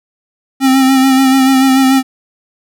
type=tone with vibrato; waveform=square; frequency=265.1 Hz; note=C4; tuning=23 cents sharp; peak=-7 dBFS; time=0.6-2.03 s; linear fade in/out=50 ms; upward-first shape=sine; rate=6.9 Hz; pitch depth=30 cents each way; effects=none